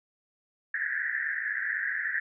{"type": "band-pass noise", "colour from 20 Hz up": "pink", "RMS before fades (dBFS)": -31, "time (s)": [0.74, 2.2], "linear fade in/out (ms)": 5, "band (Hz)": [1600, 1900], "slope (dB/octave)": 96, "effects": []}